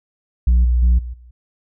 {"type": "tone with level steps", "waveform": "sine", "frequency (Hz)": 60.4, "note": "B1", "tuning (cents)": -38, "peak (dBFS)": [-7, -11, -7, -25, -40], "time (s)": [0.47, 1.31], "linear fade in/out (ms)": 5, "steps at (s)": [0.64, 0.82, 0.98, 1.13], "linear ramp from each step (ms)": 10, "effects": ["tanh soft clip ceiling -9 dBFS"]}